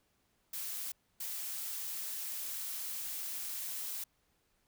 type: noise bursts at uneven times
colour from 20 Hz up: blue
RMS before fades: -40 dBFS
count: 2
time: 0.53-0.92 / 1.2-4.04 s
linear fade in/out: 5 ms
effects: pink hiss -75 dBFS RMS until 4.67 s